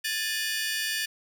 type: tone cluster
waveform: sawtooth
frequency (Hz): 1672 / 1773 / 2468 / 2919 / 4562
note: G#6 / A6 / D#7 / F#7 / C#8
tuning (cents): +11 / +13 / -15 / -24 / +49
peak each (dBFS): -35 / -28 / -32 / -31 / -32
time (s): 0.04-1.06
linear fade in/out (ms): 10
effects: none